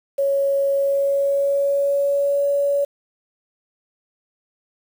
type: tone with pitch glide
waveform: sine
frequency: 554.4 to 565.7 Hz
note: C#5 to C#5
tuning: 0 to +35 cents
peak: -16 dBFS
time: 0.18-2.85 s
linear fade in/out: 10 ms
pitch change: +35 cents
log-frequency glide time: 0.72-2.52 s
effects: 7-bit